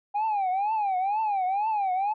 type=tone with vibrato; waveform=sine; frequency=805 Hz; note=G5; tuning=46 cents sharp; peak=-21 dBFS; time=0.14-2.14 s; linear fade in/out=20 ms; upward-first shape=triangle; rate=2.1 Hz; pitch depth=190 cents each way; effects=tanh soft clip ceiling -22 dBFS